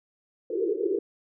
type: band-pass noise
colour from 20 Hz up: white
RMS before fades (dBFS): -27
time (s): 0.5-0.99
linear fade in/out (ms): 5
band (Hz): 340 to 460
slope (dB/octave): 96
effects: none